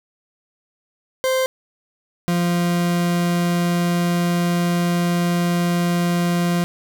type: tone pair in turn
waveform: 40% pulse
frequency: 521 / 173.86 Hz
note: C5 / F3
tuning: -7 / -7 cents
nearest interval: octave + perfect fifth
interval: 1900 cents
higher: first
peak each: -16 dBFS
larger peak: neither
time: 1.24-1.46 / 2.28-6.64 s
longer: second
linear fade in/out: 0 ms
effects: none